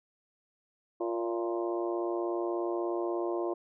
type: harmonic tone with a mistuned harmonic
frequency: 116.54 Hz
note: A#2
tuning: in tune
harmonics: 3 / 4 / 5 / 6 / 7 / 8 / 9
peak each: -31 / -40 / -38 / -39 / -47 / -45 / -43 dBFS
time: 1-3.54 s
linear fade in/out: 10 ms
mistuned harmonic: 6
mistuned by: -41 cents
effects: none